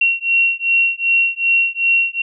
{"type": "beating tone pair", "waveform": "sine", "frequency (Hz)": [2735, 2737.6], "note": ["F7", "F7"], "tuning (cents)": [-37, -35], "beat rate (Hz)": 2.6, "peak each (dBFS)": -16, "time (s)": [0.01, 2.22], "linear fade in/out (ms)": 5, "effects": []}